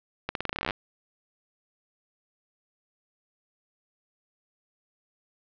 accelerating click train, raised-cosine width 0.3 ms, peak -12 dBFS, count 16, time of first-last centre 0.29-0.708 s, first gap 62 ms, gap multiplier 0.87, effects low-pass 4000 Hz 12 dB/octave

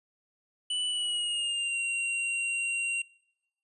square tone with pitch glide, 2972 to 2757 Hz, F#7 to F7, +7 to -23 cents, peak -29 dBFS, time 0.7-3.02 s, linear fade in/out 5 ms, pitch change -130 cents, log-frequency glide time 0.88-1.78 s, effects noise-tail reverb RT60 0.9 s tail -24 dB re dry + resampled to 24000 Hz

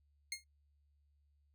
15% pulse tone with exponential decay, 2140 Hz, C7, 38 cents sharp, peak -29 dBFS, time 0.32-0.44 s, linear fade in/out 2 ms, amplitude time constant 26 ms, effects noise-tail reverb RT60 0.1 s tail -20 dB re dry + added 72 Hz sine -70 dBFS peak until 1.54 s

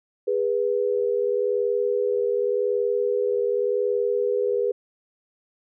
sine tone pair together, 408.7 / 489.6 Hz, G#4 / B4, -28 / -15 cents, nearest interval minor third, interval 313 cents, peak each -23 dBFS, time 0.27-4.72 s, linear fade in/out 10 ms, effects none

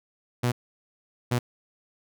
sawtooth tone bursts at uneven times, 122.1 Hz, B2, 19 cents flat, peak -18 dBFS, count 2, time 0.43-0.52 / 1.31-1.39 s, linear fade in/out 10 ms, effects none

